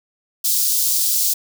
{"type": "high-pass noise", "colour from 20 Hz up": "white", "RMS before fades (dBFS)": -18, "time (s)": [0.44, 1.34], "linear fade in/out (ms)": 10, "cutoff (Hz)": 4300, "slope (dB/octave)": 24, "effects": []}